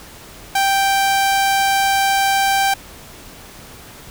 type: tone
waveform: sawtooth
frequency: 784 Hz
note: G5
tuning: in tune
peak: -10 dBFS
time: 0.55-2.74 s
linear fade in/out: 5 ms
effects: pink hiss -39 dBFS RMS until 4.1 s